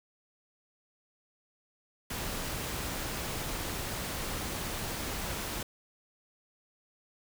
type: noise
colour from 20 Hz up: pink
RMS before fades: -36 dBFS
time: 2.1-5.63 s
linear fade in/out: 5 ms
effects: none